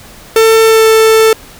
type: tone with pitch glide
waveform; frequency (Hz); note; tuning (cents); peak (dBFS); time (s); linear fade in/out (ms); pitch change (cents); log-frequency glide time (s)
45% pulse; 446.9 to 442.8; A4 to A4; +27 to +11; -4; 0.36-1.33; 2; -16; 0.63-0.86
effects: pink hiss -35 dBFS RMS until 1.59 s